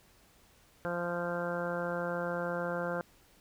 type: harmonic tone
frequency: 173.7 Hz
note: F3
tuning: 9 cents flat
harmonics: 1 / 2 / 3 / 4 / 5 / 6 / 7 / 8 / 9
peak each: -39 / -42 / -35 / -42 / -45 / -45 / -48 / -41 / -43 dBFS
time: 0.85-3.01 s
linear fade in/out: 0 ms
effects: pink hiss -63 dBFS RMS until 3.4 s